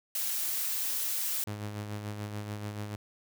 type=noise; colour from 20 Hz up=blue; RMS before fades=-32 dBFS; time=0.15-1.44 s; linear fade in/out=2 ms
type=tone with tremolo; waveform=sawtooth; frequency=104.4 Hz; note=G#2; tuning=10 cents sharp; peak=-30 dBFS; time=1.47-2.96 s; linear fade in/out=5 ms; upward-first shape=sine; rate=6.9 Hz; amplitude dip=45%
effects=none